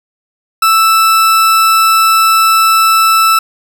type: tone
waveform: 40% pulse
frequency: 1320 Hz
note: E6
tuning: 2 cents sharp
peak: -5 dBFS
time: 0.62-3.39 s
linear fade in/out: 5 ms
effects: 7-bit